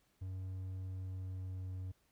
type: tone with pitch glide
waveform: triangle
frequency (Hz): 93.7 to 92.84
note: F#2 to F#2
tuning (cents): +22 to +6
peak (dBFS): -38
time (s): 0.21-1.92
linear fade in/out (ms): 10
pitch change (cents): -16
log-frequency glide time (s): 0.8-1.77
effects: pink hiss -75 dBFS RMS until 2.11 s